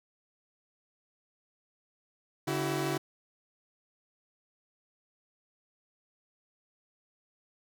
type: tone cluster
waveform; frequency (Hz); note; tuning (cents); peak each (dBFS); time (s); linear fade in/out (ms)
sawtooth; 143.7 / 330.5 / 378.6; D3 / E4 / F#4; -37 / +5 / +40; -30; 2.47-2.98; 10
effects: none